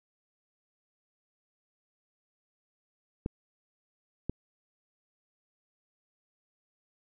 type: clicks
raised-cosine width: 3 ms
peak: -18 dBFS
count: 2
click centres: 3.261 / 4.296 s
effects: none